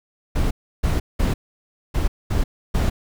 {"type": "noise bursts at uneven times", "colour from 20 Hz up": "brown", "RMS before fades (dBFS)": -19, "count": 6, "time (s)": [[0.35, 0.51], [0.83, 1], [1.19, 1.34], [1.94, 2.08], [2.3, 2.44], [2.74, 2.9]], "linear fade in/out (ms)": 10, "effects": []}